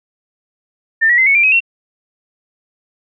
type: tone with pitch steps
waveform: sine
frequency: 1796 / 1924.9 / 2063 / 2211 / 2370 / 2540 / 2722 Hz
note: A6 / B6 / C7 / C#7 / D7 / D#7 / F7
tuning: +35 / -45 / -25 / -5 / +15 / +35 / -45 cents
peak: -8 dBFS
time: 1.01-1.605 s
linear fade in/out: 20 ms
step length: 85 ms
effects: none